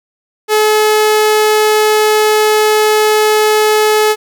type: tone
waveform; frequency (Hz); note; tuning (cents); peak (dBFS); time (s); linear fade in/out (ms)
sawtooth; 428.2; A4; -47; -4; 0.48-4.16; 50
effects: none